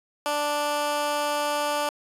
15% pulse tone with high-pass filter, 293.7 Hz, D4, in tune, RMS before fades -26 dBFS, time 0.26-1.89 s, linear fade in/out 0 ms, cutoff 600 Hz, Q 0.96, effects resampled to 32000 Hz

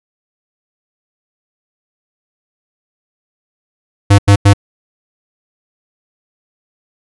square tone bursts, 100.7 Hz, G2, 47 cents sharp, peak -4 dBFS, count 3, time 4.1-4.535 s, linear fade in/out 10 ms, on 85 ms, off 90 ms, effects resampled to 24000 Hz

